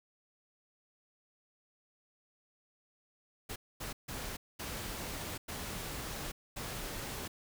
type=noise bursts at uneven times; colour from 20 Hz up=pink; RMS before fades=-41 dBFS; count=6; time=3.49-3.56 / 3.8-3.93 / 4.08-4.37 / 4.59-5.38 / 5.48-6.32 / 6.56-7.28 s; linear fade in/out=10 ms; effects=none